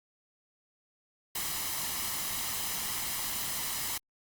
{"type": "noise with comb filter", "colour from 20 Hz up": "white", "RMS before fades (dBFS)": -34, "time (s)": [1.35, 3.98], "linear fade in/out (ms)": 5, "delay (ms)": 0.99, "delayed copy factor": 0.5, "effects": ["Opus 48 kbps"]}